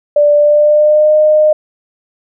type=tone with pitch glide; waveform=sine; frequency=587.3 to 612.2 Hz; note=D5 to D#5; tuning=0 to -28 cents; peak=-5 dBFS; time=0.16-1.53 s; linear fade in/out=5 ms; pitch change=+72 cents; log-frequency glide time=0.34-1.15 s; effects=none